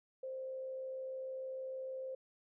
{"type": "tone with frequency modulation", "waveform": "sine", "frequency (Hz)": 523.3, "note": "C5", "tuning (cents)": 0, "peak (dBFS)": -40, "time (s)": [0.23, 2.15], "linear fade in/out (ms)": 5, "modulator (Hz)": 66.5, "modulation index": 0.22, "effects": []}